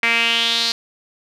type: tone with band-pass filter sweep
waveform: sawtooth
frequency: 231.5 Hz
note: A#3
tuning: 12 cents flat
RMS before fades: -18 dBFS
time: 0.03-0.72 s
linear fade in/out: 2 ms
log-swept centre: 2200 to 4400 Hz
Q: 4.7
effects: none